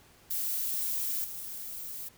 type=noise with level steps; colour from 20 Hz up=violet; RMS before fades=-32 / -40 dBFS; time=0.3-2.09 s; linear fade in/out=10 ms; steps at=1.24 s; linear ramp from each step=5 ms; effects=pink hiss -59 dBFS RMS until 2.17 s